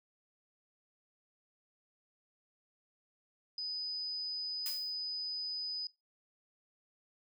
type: tone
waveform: sine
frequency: 4992 Hz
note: D#8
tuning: 5 cents sharp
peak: -36 dBFS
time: 3.58-5.87 s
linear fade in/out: 2 ms
type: noise with exponential decay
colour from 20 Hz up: blue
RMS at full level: -37 dBFS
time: 4.66-4.95 s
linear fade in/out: 0 ms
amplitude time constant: 63 ms
effects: noise-tail reverb RT60 0.2 s tail -20 dB re dry